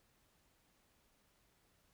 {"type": "silence", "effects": ["pink hiss -74 dBFS RMS until 1.93 s"]}